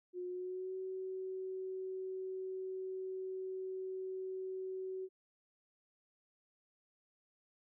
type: tone with pitch glide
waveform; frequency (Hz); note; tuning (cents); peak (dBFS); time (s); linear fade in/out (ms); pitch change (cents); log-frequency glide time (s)
sine; 360 to 376.4; F#4 to F#4; -47 to +30; -39; 0.13-5.09; 50; +77; 0.27-0.75
effects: none